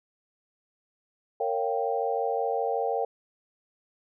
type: chord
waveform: sine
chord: G half-diminished seventh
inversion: first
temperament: equal with one note detuned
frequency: 460.8 / 554.4 / 698.5 / 784 Hz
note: Bb4 / Db5 / F5 / G5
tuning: -20 / 0 / 0 / 0 cents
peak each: -29 / -32 / -32 / -30 dBFS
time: 1.4-3.05 s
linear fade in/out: 5 ms
effects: none